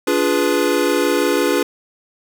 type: chord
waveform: square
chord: D diminished seventh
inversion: none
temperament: equal with one note detuned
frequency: 290.1 / 349.2 / 415.3 / 493.9 Hz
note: D4 / F4 / Ab4 / Cb5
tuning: -21 / 0 / 0 / 0 cents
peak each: -21 dBFS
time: 0.07-1.63 s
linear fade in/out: 5 ms
effects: none